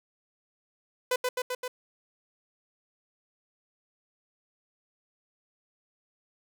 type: tone with echo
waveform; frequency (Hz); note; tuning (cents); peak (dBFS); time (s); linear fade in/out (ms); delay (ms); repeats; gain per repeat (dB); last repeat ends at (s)
sawtooth; 502; B4; +28; -20; 1.11-1.16; 5; 130; 4; -2; 1.68
effects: none